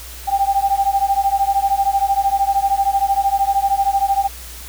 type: beating tone pair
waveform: sine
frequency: 784 / 797 Hz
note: G5 / G5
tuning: 0 / +28 cents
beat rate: 13 Hz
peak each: -17 dBFS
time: 0.27-4.28 s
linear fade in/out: 20 ms
effects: added 60 Hz sine -35 dBFS peak until 4.68 s + white hiss -36 dBFS RMS until 4.68 s